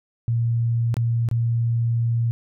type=tone with dropouts; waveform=sine; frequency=116.7 Hz; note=A#2; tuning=2 cents sharp; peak=-18 dBFS; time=0.28-2.31 s; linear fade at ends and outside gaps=0 ms; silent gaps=0.942-0.968 / 1.288-1.313 s; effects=none